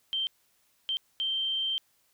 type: tone bursts at uneven times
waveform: sine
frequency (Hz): 3136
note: G7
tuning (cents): 0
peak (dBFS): -27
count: 3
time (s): 0.13-0.27 / 0.89-0.97 / 1.2-1.78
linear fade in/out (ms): 0
effects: white hiss -69 dBFS RMS until 2.13 s